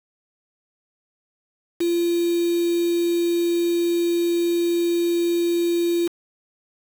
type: tone with quantisation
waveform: sine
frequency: 342.8 Hz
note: F4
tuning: 32 cents flat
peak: -18 dBFS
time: 1.8-6.08 s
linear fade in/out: 10 ms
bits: 5
effects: none